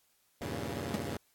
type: chord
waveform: 10% pulse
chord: E diminished seventh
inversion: none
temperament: equal with one note detuned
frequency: 80.48 / 98 / 116.54 / 138.59 Hz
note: E2 / G2 / Bb2 / Db3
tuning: -41 / 0 / 0 / 0 cents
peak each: -33 dBFS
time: 0.41-1.17 s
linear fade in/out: 5 ms
type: tone with exponential decay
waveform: 40% pulse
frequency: 209 Hz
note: G#3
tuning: 11 cents sharp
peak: -26 dBFS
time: 0.94-1.02 s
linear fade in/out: 2 ms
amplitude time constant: 16 ms
effects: white hiss -71 dBFS RMS until 1.34 s + AAC 64 kbps